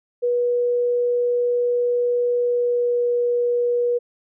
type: tone with pitch glide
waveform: sine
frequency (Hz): 485.4 to 482.6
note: B4 to B4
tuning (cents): -30 to -40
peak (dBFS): -17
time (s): 0.22-3.99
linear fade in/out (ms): 20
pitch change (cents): -10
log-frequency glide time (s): 2.39-3.09
effects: none